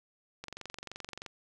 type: click train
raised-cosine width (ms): 0.2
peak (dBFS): -24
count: 20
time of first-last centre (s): 0.44-1.263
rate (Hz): 23.1
effects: none